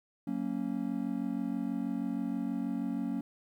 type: chord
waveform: triangle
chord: F# major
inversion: none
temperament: just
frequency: 185 / 231.2 / 277.5 Hz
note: F#3 / A#3 / C#4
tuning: 0 / -14 / +2 cents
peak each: -36 / -33 / -33 dBFS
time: 0.27-3.21 s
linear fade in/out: 5 ms
effects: 11-bit